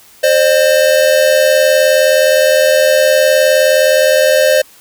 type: tone pair together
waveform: square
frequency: 526.6 / 606 Hz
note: C5 / D#5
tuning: +11 / -46 cents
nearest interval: major second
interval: 243 cents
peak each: -11 dBFS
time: 0.23-4.62 s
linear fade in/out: 10 ms
effects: white hiss -43 dBFS RMS until 4.8 s